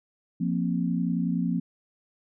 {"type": "chord", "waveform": "sine", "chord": "F suspended fourth", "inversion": "none", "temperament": "equal with one note detuned", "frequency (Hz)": [174.61, 233.1, 264.2], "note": ["F3", "Bb3", "C4"], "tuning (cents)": [0, 0, 17], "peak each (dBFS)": [-26, -29, -30], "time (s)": [0.4, 1.6], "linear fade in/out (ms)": 10, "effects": []}